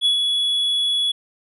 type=tone with ADSR envelope; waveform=triangle; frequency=3386 Hz; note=G#7; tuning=33 cents sharp; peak=-12 dBFS; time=0.01-1.12 s; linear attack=44 ms; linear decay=110 ms; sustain=-4 dB; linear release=9 ms; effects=resampled to 32000 Hz